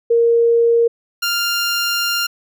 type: tone pair in turn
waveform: sine / 15% pulse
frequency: 466.2 / 1397 Hz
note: A#4 / F6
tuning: 0 / 0 cents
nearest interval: octave + perfect fifth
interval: 1900 cents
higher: second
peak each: -10 dBFS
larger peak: neither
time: 0.1-0.88 / 1.22-2.27 s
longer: second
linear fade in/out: 10 ms
effects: none